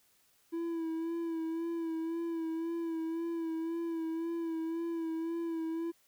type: tone with vibrato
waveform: triangle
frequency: 330 Hz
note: E4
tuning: 2 cents sharp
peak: -31 dBFS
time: 0.52-5.92 s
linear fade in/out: 20 ms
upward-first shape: sine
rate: 1.9 Hz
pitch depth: 35 cents each way
effects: white hiss -69 dBFS RMS until 6.07 s